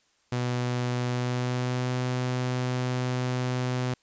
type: tone with pitch glide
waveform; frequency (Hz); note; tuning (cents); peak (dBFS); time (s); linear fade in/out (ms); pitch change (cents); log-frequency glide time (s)
sawtooth; 123.47 to 125.99; B2 to B2; 0 to +35; -22; 0.32-3.94; 5; +35; 1.07-1.96
effects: white hiss -67 dBFS RMS until 4.02 s + resampled to 16000 Hz